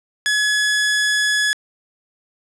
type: tone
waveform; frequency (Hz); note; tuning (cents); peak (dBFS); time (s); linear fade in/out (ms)
sawtooth; 1695; G#6; +35; -12; 0.26-1.53; 0
effects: resampled to 22050 Hz + 8-bit